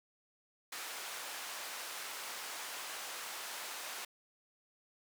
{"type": "band-pass noise", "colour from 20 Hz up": "pink", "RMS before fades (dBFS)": -44, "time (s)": [0.72, 4.05], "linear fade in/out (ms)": 5, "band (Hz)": [830, 15000], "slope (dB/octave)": 12, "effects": []}